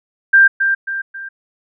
sine tone with echo, 1584 Hz, G6, 18 cents sharp, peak -5 dBFS, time 0.33-0.48 s, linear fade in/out 10 ms, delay 270 ms, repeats 3, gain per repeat -7 dB, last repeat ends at 1.29 s, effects none

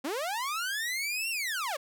sawtooth linear two-way sweep, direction up then down, 246.8 to 2782 to 514 Hz, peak -27 dBFS, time 0.04-1.77 s, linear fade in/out 10 ms, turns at 1.3 s, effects none

